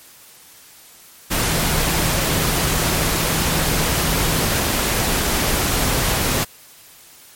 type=tone in noise; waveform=sine; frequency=160.4 Hz; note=E3; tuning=47 cents flat; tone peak=-26 dBFS; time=1.45-4.52 s; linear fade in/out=20 ms; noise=pink; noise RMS=-19 dBFS; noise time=1.3-6.45 s; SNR=-10 dB; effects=white hiss -45 dBFS RMS until 7.35 s + MP3 64 kbps